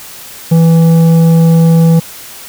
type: tone with tanh clipping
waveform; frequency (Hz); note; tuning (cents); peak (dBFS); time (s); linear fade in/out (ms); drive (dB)
triangle; 164.81; E3; 0; -5; 0.51-2; 10; 13
effects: white hiss -30 dBFS RMS until 2.48 s